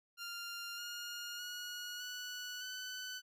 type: tone with pitch steps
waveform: 15% pulse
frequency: 1396.9 / 1423 / 1449.5 / 1476.5 / 1504.1 Hz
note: F6 / F6 / F#6 / F#6 / F#6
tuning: 0 / +32 / -36 / -4 / +28 cents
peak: -36 dBFS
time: 0.17-3.22 s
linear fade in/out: 50 ms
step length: 610 ms
effects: resampled to 32000 Hz